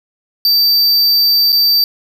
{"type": "tone with dropouts", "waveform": "square", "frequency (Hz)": 4650, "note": "D8", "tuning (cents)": -18, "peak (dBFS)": -9, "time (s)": [0.45, 1.84], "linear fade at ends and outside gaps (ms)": 1, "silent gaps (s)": [1.521, 1.527], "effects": []}